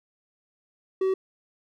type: tone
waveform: triangle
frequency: 380 Hz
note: F#4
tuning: 46 cents sharp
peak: -19 dBFS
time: 1.01-1.14 s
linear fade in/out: 5 ms
effects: none